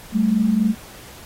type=tone pair together; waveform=sine; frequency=196 / 220 Hz; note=G3 / A3; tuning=0 / 0 cents; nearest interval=major second; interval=200 cents; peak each=-20 / -16 dBFS; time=0.12-0.75 s; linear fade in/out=50 ms; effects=pink hiss -42 dBFS RMS until 1.25 s + AAC 48 kbps